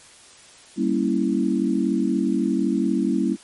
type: chord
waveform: sine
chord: G diminished seventh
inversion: none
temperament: equal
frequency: 196 / 233.1 / 277.2 / 329.6 Hz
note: G3 / Bb3 / Db4 / Fb4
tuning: 0 / 0 / 0 / 0 cents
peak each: -24 dBFS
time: 0.76-3.37 s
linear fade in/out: 50 ms
effects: white hiss -48 dBFS RMS until 3.43 s + MP3 48 kbps